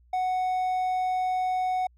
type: tone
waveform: triangle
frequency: 740 Hz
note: F#5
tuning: in tune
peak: -22 dBFS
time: 0.13-1.87 s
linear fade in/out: 5 ms
effects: added 60 Hz sine -56 dBFS peak until 1.97 s